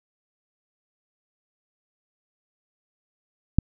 click, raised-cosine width 5 ms, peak -4 dBFS, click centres 3.586 s, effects none

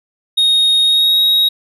triangle tone with pitch glide, 3729 to 3790 Hz, A#7 to A#7, 0 to +28 cents, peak -8 dBFS, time 0.37-1.49 s, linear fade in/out 10 ms, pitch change +28 cents, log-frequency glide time 0.83-1.2 s, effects none

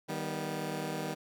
15% pulse chord, Eb augmented, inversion none, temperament just, 155.56 / 194.45 / 243.1 Hz, Eb3 / G3 / B3, 0 / -14 / -27 cents, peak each -31 / -33 / -35 dBFS, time 0.08-1.15 s, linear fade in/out 20 ms, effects none

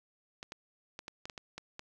clicks, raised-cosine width 0.2 ms, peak -25 dBFS, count 9, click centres 0.429 / 0.521 / 0.991 / 1.081 / 1.255 / 1.298 / 1.378 / 1.58 / 1.794 s, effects none

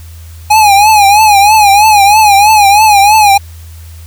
square tone with vibrato, 830.6 Hz, G#5, in tune, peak -3 dBFS, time 0.5-3.38 s, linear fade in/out 10 ms, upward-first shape triangle, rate 3.1 Hz, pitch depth 110 cents each way, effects added 82 Hz sine -27 dBFS peak until 4.06 s + white hiss -40 dBFS RMS until 4.06 s

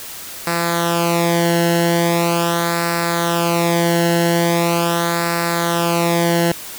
sawtooth tone with flanger, 170 Hz, F3, 46 cents flat, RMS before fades -17 dBFS, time 0.47-6.52 s, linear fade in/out 2 ms, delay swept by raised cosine 0.31 to 0.84 ms, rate 0.41 Hz, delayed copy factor -0.8, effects white hiss -32 dBFS RMS until 6.78 s

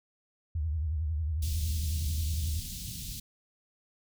sine tone with vibrato, 77.78 Hz, D#2, in tune, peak -28 dBFS, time 0.55-2.6 s, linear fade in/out 5 ms, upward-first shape triangle, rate 11 Hz, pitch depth 170 cents each way
pink band-stop noise, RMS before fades -39 dBFS, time 1.42-3.2 s, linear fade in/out 5 ms, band 190 to 3500 Hz, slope 24 dB/octave
effects none

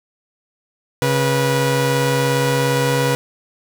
sawtooth tone pair together, 136.77 / 487.4 Hz, C#3 / B4, -23 / -23 cents, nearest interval octave + minor seventh, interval 2200 cents, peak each -14 dBFS, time 1.02-3.15 s, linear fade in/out 0 ms, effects none

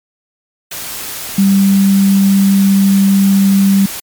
sine tone in noise, 196 Hz, G3, in tune, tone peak -6 dBFS, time 1.38-3.86 s, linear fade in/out 5 ms, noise white, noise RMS -24 dBFS, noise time 0.71-4 s, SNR +15 dB, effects MP3 96 kbps

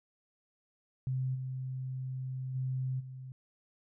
sine tone with level steps, 130 Hz, C3, 11 cents flat, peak -30 / -35 / -31 / -42 dBFS, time 1.07-3.32 s, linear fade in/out 0 ms, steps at 1.34 / 2.54 / 2.99 s, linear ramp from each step 20 ms, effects none

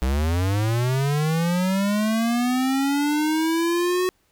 square linear sweep, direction up, 61.5 to 370 Hz, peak -20 dBFS, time 0.02-4.09 s, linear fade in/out 0 ms, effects pink hiss -65 dBFS RMS until 4.31 s

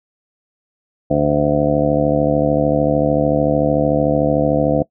harmonic tone, 73.42 Hz, D2, in tune, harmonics 1 / 2 / 3 / 4 / 5 / 6 / 7 / 8 / 9 / 10, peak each -29 / -20 / -24 / -18 / -30 / -28 / -18 / -28 / -19 / -27 dBFS, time 1.1-4.83 s, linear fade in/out 10 ms, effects noise-tail reverb RT60 0.1 s tail -22 dB re dry

